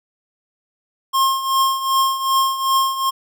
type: tone with tremolo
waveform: square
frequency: 1070 Hz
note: C6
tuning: 38 cents sharp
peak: -13 dBFS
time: 1.13-3.11 s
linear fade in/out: 20 ms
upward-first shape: triangle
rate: 2.6 Hz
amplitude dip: 75%
effects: none